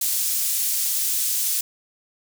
pink high-pass noise, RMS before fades -23 dBFS, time 0.01-1.61 s, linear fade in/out 5 ms, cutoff 7300 Hz, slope 12 dB/octave, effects none

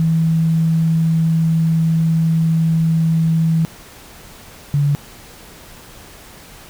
sine tone pair in turn, 162.4 / 143.91 Hz, E3 / D3, -26 / -35 cents, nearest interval major second, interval 209 cents, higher first, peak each -12 dBFS, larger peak neither, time 0-3.65 / 4.74-4.95 s, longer first, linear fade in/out 0 ms, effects pink hiss -40 dBFS RMS until 6.69 s

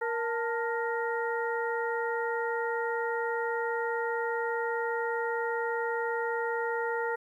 harmonic tone with a mistuned harmonic, 467.9 Hz, A#4, 6 cents sharp, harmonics 1 / 2 / 3 / 4, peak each -31 / -34 / -36 / -37 dBFS, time 0.01-7.16 s, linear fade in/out 10 ms, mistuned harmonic 2, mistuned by -82 cents, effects 11-bit

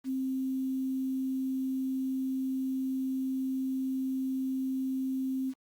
sine tone with quantisation, 263.1 Hz, C4, 10 cents sharp, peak -29 dBFS, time 0.04-5.54 s, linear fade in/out 50 ms, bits 9, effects Opus 48 kbps

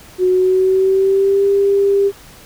sine tone with pitch glide, 367.1 to 398 Hz, F#4 to G4, -14 to +26 cents, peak -10 dBFS, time 0.18-2.12 s, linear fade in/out 50 ms, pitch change +140 cents, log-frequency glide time 0.29-1.46 s, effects pink hiss -41 dBFS RMS until 2.45 s

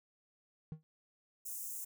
triangle tone with exponential decay, 156.7 Hz, D#3, 13 cents sharp, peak -35 dBFS, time 0.72-0.83 s, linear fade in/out 0 ms, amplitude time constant 23 ms
white high-pass noise, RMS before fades -43 dBFS, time 1.45-1.85 s, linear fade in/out 10 ms, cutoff 6400 Hz, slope 48 dB/octave
effects none

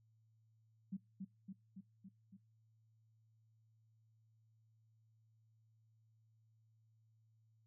sine tone with echo, 191.8 Hz, G3, 37 cents flat, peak -40 dBFS, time 0.92-0.97 s, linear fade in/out 10 ms, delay 280 ms, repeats 5, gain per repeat -3 dB, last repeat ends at 2.37 s, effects noise-tail reverb RT60 0.3 s tail -26 dB re dry + added 111 Hz sine -70 dBFS peak until 7.66 s

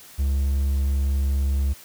triangle tone, 68.8 Hz, C#2, 12 cents flat, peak -17 dBFS, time 0.18-1.74 s, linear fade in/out 20 ms, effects white hiss -46 dBFS RMS until 1.84 s

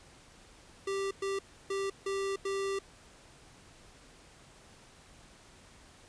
square tone bursts at uneven times, 392 Hz, G4, in tune, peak -32 dBFS, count 5, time 0.87-1.11 / 1.22-1.39 / 1.7-1.9 / 2.06-2.36 / 2.45-2.79 s, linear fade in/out 5 ms, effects pink hiss -57 dBFS RMS until 6.08 s + resampled to 22050 Hz

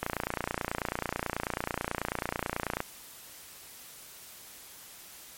click train, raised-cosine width 0.5 ms, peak -14 dBFS, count 82, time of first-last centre 0.03-2.804 s, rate 29.2 Hz, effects white hiss -49 dBFS RMS until 5.37 s + MP3 64 kbps

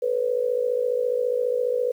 sine tone with amplitude modulation, 493.9 Hz, B4, in tune, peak -17 dBFS, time 0.02-1.92 s, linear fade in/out 10 ms, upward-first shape sine, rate 54.7 Hz, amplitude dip 80%, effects 9-bit

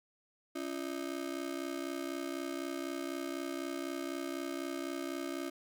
35% pulse ring-modulated tone, 311.1 Hz, D#4, in tune, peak -32 dBFS, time 0.55-5.5 s, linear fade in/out 10 ms, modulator 32 Hz, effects none

